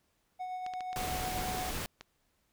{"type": "tone with tremolo", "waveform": "triangle", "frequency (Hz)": 737, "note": "F#5", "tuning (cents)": -7, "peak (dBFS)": -33, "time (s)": [0.39, 1.71], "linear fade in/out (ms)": 20, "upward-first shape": "sine", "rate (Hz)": 8.4, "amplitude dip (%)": 30}
{"type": "clicks", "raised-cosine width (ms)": 0.2, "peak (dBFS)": -27, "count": 12, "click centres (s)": [0.664, 0.737, 0.807, 0.93, 1.08, 1.159, 1.255, 1.385, 1.487, 1.584, 1.633, 2.01]}
{"type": "noise", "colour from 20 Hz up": "pink", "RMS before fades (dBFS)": -37, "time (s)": [0.96, 1.86], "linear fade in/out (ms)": 0}
{"effects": ["pink hiss -75 dBFS RMS until 2.52 s"]}